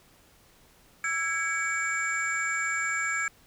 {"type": "tone cluster", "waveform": "sine", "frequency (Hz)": [1328, 1647, 2263, 7260], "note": ["E6", "G#6", "C#7", "A#8"], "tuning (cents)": [12, -15, 35, -47], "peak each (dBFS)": [-33, -29, -30, -35], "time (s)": [1.04, 3.28], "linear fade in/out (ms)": 2, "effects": ["tanh soft clip ceiling -19 dBFS", "pink hiss -59 dBFS RMS until 3.46 s"]}